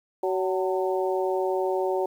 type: harmonic tone with a mistuned harmonic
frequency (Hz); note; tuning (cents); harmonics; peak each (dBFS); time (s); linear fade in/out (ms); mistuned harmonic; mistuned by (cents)
187.9; F#3; +27; 2 / 3 / 4 / 5; -25 / -29 / -31 / -33; 0.23-2.06; 5; 5; -68
effects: 9-bit